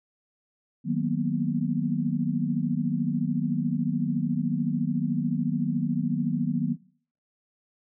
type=chord; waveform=sine; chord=B major seventh; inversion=first; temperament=equal; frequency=155.56 / 185 / 233.1 / 246.9 Hz; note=D#3 / F#3 / A#3 / B3; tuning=0 / 0 / 0 / 0 cents; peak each=-29 dBFS; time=0.84-6.77 s; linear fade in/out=50 ms; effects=noise-tail reverb RT60 0.5 s tail -21 dB re dry